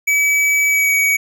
square tone with pitch glide, 2287 to 2261 Hz, D7 to C#7, -47 to +34 cents, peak -13 dBFS, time 0.07-1.17 s, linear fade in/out 10 ms, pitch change -19 cents, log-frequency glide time 0.69-0.93 s, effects 9-bit

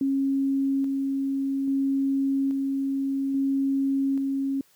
sine tone with tremolo, 272.7 Hz, C#4, 28 cents flat, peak -21 dBFS, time 0.01-4.61 s, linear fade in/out 2 ms, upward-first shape square, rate 0.6 Hz, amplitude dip 25%, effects white hiss -61 dBFS RMS until 4.75 s + high-pass 80 Hz 12 dB/octave

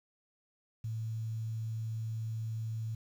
sine tone with quantisation, 111.7 Hz, A2, 27 cents sharp, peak -34 dBFS, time 0.84-2.95 s, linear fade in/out 5 ms, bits 10, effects none

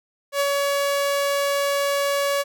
sawtooth tone with ADSR envelope, 564 Hz, C#5, 30 cents sharp, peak -14 dBFS, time 0.32-2.44 s, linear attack 82 ms, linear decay 36 ms, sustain -2 dB, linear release 32 ms, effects none

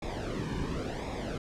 brown noise with flanger, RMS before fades -35 dBFS, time 0.02-1.38 s, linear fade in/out 5 ms, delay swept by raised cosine 0.66 to 1.53 ms, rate 0.93 Hz, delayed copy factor -0.75, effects low-pass 7000 Hz 12 dB/octave

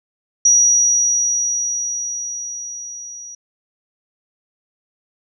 sine tone with level ramp, 5790 Hz, F#8, 38 cents flat, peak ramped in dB -8 to -32 dBFS, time 0.45-3.35 s, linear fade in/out 5 ms, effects none

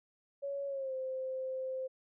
sine tone with pitch glide, 559 to 521.6 Hz, C#5 to C5, +14 to -5 cents, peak -35 dBFS, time 0.42-1.88 s, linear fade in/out 20 ms, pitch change -119 cents, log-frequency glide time 0.67-0.94 s, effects none

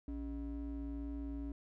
triangle ring-modulated tone, 169.5 Hz, E3, 49 cents sharp, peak -34 dBFS, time 0.08-1.52 s, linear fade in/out 2 ms, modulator 112 Hz, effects none

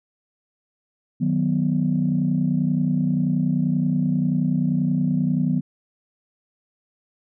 sine chord, B major, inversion first, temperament equal with one note detuned, 154.58 / 185 / 246.9 Hz, D#3 / F#3 / B3, -11 / 0 / 0 cents, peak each -22 dBFS, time 1.2-5.61 s, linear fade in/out 20 ms, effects tanh soft clip ceiling -10 dBFS

